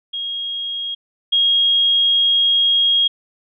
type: tone pair in turn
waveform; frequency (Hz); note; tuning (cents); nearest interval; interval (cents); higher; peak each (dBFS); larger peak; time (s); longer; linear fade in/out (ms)
sine; 3270 / 3270; G#7 / G#7; -28 / -28; unison; 0; neither; -22 / -12; second; 0.13-0.95 / 1.32-3.08; second; 10
effects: none